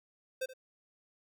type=tone with echo; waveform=square; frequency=519 Hz; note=C5; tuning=14 cents flat; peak=-33 dBFS; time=0.41-0.46 s; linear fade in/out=10 ms; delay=77 ms; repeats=1; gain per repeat=-15 dB; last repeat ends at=0.537 s; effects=none